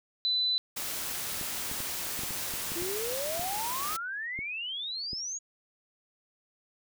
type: tone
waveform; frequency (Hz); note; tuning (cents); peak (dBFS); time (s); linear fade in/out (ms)
sine; 4000; B7; +21; -25; 0.25-0.58; 0
type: noise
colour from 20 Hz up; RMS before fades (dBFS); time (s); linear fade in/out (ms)
white; -35; 0.76-3.97; 10
type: clicks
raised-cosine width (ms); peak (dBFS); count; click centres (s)
3; -29; 12; 1.413 / 1.715 / 1.804 / 2.192 / 2.235 / 2.307 / 2.538 / 2.719 / 2.822 / 3.395 / 4.39 / 5.132
type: exponential sweep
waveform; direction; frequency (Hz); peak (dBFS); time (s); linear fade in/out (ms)
sine; up; 329.6 to 6800; -33; 2.75-5.39; 20
effects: none